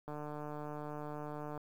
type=click train; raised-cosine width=1 ms; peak=-30 dBFS; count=224; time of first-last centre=0.08-1.577 s; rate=149 Hz; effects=10-bit